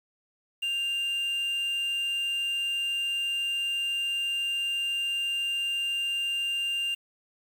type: tone with quantisation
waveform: triangle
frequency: 2794 Hz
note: F7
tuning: in tune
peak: -25 dBFS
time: 0.62-6.95 s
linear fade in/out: 10 ms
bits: 8
effects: none